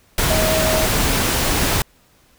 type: tone in noise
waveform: sine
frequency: 633 Hz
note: D#5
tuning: 30 cents sharp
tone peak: -19 dBFS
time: 0.3-0.86 s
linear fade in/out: 2 ms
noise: pink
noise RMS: -18 dBFS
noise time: 0.18-1.82 s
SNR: -4 dB
effects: pink hiss -55 dBFS RMS until 2.38 s